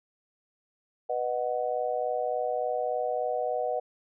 sine chord, B major, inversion none, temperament just, 493.9 / 617.4 / 740.8 Hz, B4 / D#5 / F#5, 0 / -14 / +2 cents, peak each -31 dBFS, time 1.09-3.8 s, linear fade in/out 10 ms, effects none

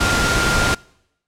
sine tone in noise, 1400 Hz, F6, 4 cents sharp, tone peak -20 dBFS, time 0-0.75 s, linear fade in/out 10 ms, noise pink, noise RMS -18 dBFS, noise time 0-0.75 s, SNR -5 dB, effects noise-tail reverb RT60 0.8 s tail -25 dB re dry + low-pass 8000 Hz 12 dB/octave

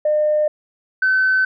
sine tone pair in turn, 605 / 1524.5 Hz, D#5 / G6, -49 / -49 cents, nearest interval octave + major third, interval 1600 cents, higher second, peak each -13 / -12 dBFS, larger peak second, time 0.05-0.48 / 1.02-1.45 s, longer neither, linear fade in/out 5 ms, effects tanh soft clip ceiling -9 dBFS

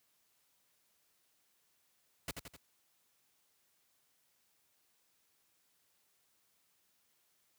pink noise with echo, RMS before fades -39 dBFS, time 2.28-2.31 s, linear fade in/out 2 ms, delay 85 ms, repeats 3, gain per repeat -5 dB, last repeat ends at 2.565 s, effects white hiss -75 dBFS RMS until 7.58 s + high-pass 60 Hz 12 dB/octave

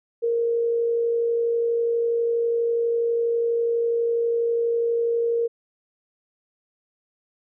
sine tone with amplitude modulation, 466.2 Hz, A#4, in tune, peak -18 dBFS, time 0.22-5.48 s, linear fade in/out 20 ms, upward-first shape sine, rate 52.2 Hz, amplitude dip 30%, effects none

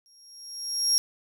35% pulse tone with exponential growth, 5588 Hz, F8, in tune, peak -15 dBFS, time 0.06-0.98 s, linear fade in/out 0 ms, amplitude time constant 200 ms, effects none

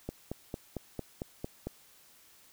click train, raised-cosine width 2 ms, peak -22 dBFS, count 8, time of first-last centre 0.09-1.67 s, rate 4.43 Hz, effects white hiss -60 dBFS RMS until 2.52 s

